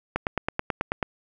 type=click train; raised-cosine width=0.5 ms; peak=-9 dBFS; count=9; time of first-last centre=0.16-1.028 s; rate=9.22 Hz; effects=none